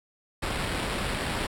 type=noise with sample-and-hold; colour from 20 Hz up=pink; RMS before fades=-30 dBFS; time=0.42-1.47 s; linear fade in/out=10 ms; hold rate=6300 Hz; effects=low-pass 12000 Hz 12 dB/octave